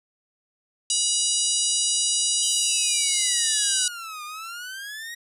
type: harmonic tone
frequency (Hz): 968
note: B5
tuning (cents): -35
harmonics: 3 / 4 / 5 / 6 / 7 / 8 / 9 / 10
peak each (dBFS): -29 / -29 / -29 / -29 / -29 / -29 / -29 / -29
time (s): 0.9-3.88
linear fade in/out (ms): 2
type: exponential two-way sweep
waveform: sawtooth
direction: down then up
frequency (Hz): 3160 to 1202 to 1906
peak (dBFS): -30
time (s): 2.42-5.15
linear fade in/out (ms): 10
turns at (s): 4.24
effects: resampled to 32000 Hz